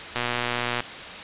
click train, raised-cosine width 0.3 ms, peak -9 dBFS, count 79, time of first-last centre 0.16-0.805 s, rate 121 Hz, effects white hiss -36 dBFS RMS until 1.23 s + resampled to 8000 Hz

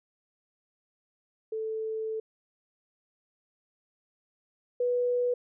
sine tone pair in turn, 440 / 490.5 Hz, A4 / B4, 0 / -12 cents, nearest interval major second, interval 188 cents, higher second, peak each -30 / -24 dBFS, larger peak second, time 1.52-2.2 / 4.8-5.34 s, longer first, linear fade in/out 5 ms, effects none

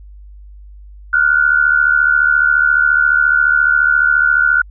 sine tone pair together, 1413.6 / 1488 Hz, F6 / F#6, +21 / +9 cents, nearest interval minor second, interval 88 cents, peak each -12 dBFS, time 1.13-4.62 s, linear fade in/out 5 ms, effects added 50 Hz sine -34 dBFS peak until 4.7 s

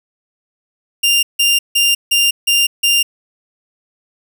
sawtooth tone bursts, 2794 Hz, F7, in tune, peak -7 dBFS, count 6, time 1.03-3.03 s, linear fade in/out 10 ms, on 200 ms, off 160 ms, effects none

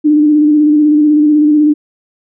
sine tone with vibrato, 300 Hz, D4, 37 cents sharp, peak -5 dBFS, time 0.04-1.74 s, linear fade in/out 20 ms, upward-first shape square, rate 16 Hz, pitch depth 26 cents each way, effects none

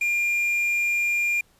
triangle tone with quantisation, 2400 Hz, D7, 37 cents sharp, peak -19 dBFS, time 0.01-1.41 s, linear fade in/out 5 ms, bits 7, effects pink hiss -61 dBFS RMS until 1.59 s + resampled to 32000 Hz

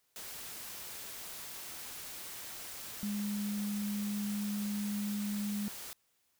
sine tone in noise, 205.8 Hz, G#3, 16 cents flat, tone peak -33 dBFS, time 3.03-5.68 s, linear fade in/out 0 ms, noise white, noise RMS -45 dBFS, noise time 0.16-5.93 s, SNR +9 dB, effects white hiss -75 dBFS RMS until 6.39 s

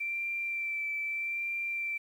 sine tone with vibrato, 2345 Hz, D7, 3 cents flat, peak -31 dBFS, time 0-1.98 s, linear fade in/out 10 ms, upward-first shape sine, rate 0.8 Hz, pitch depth 18 cents each way, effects 10-bit

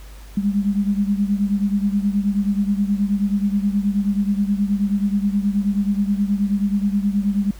sine beating tone pair, 199.4 / 208.8 Hz, G3 / G#3, +30 / +10 cents, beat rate 9.4 Hz, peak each -18 / -22 dBFS, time 0.37-7.51 s, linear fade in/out 5 ms, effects added 50 Hz sine -37 dBFS peak until 7.59 s + pink hiss -47 dBFS RMS until 7.59 s

